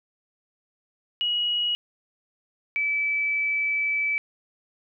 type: tone pair in turn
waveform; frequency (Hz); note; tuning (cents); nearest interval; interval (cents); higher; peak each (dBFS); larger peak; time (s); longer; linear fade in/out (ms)
sine; 2905 / 2306; F#7 / D7; -32 / -32; major third; 400; first; -22; neither; 1.21-1.75 / 2.76-4.18; second; 0
effects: none